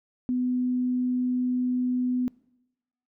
sine tone, 250.3 Hz, B3, 23 cents sharp, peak -23 dBFS, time 0.29-2.28 s, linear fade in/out 0 ms, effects noise-tail reverb RT60 0.9 s tail -23 dB re dry

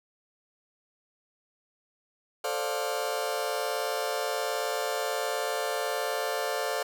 sawtooth chord, D minor seventh, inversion second, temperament just, 440.5 / 528.6 / 587.3 / 704.8 Hz, A4 / C5 / D5 / F5, +2 / +18 / 0 / +16 cents, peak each -30 dBFS, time 2.44-6.83 s, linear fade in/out 5 ms, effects none

